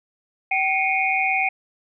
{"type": "tone cluster", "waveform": "sine", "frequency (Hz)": [767, 2162, 2309, 2466], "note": ["G5", "C#7", "D7", "D#7"], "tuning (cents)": [-38, -44, -30, -16], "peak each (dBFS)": [-23, -24, -27, -23], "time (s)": [0.51, 1.49], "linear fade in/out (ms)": 5, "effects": []}